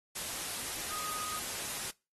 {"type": "tone in noise", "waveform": "sine", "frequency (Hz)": 1244.5, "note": "D#6", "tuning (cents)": 0, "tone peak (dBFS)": -40, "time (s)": [0.9, 1.39], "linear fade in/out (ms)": 10, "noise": "white", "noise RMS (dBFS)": -38, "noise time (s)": [0.15, 1.91], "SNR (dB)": -5, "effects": ["noise-tail reverb RT60 0.3 s tail -25 dB re dry", "AAC 32 kbps"]}